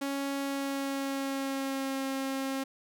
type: tone with pitch glide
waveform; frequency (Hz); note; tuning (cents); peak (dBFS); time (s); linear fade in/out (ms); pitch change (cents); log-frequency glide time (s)
sawtooth; 277.2 to 269; C#4 to C4; 0 to +48; -27; 0.01-2.64; 10; -52; 0.39-2.05
effects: none